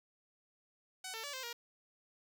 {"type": "tone with pitch steps", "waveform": "5% pulse", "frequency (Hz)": [749, 447.8, 574, 521, 472.7], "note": ["F#5", "A4", "D5", "C5", "A#4"], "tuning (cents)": [21, 30, -40, -7, 24], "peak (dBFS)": -30, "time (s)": [1.04, 1.53], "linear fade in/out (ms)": 5, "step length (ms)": 98, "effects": []}